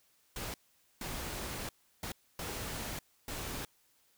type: noise bursts at uneven times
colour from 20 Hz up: pink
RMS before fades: -40 dBFS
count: 5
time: 0.36-0.54 / 1.01-1.69 / 2.03-2.12 / 2.39-2.99 / 3.28-3.65 s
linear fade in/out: 2 ms
effects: white hiss -70 dBFS RMS until 4.17 s